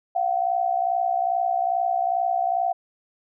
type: tone pair together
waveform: sine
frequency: 694.6 / 757 Hz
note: F5 / F#5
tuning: -10 / +39 cents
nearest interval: minor second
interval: 149 cents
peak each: -23 dBFS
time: 0.15-2.73 s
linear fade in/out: 10 ms
effects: none